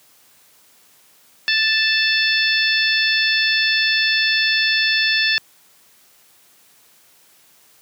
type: harmonic tone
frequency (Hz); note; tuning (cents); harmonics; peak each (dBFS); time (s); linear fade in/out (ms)
880; A5; 0; 2 / 3 / 4 / 5 / 6; -19 / -21 / -22 / -23 / -24; 1.48-5.38; 0
effects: white hiss -53 dBFS RMS until 7.81 s + high-pass 100 Hz 12 dB/octave